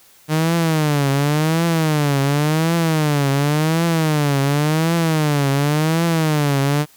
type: tone with vibrato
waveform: sawtooth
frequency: 152.4 Hz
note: D#3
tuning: 36 cents flat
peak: -11 dBFS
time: 0.28-6.86 s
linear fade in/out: 50 ms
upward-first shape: triangle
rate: 0.91 Hz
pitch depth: 190 cents each way
effects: white hiss -50 dBFS RMS until 6.96 s